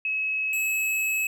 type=tone pair in turn; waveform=sine / square; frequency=2571 / 2581 Hz; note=E7 / E7; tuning=-44 / -37 cents; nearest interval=unison; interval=7 cents; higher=second; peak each=-24 dBFS; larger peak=neither; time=0.05-0.53 / 0.53-1.27 s; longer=second; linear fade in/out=2 ms; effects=11-bit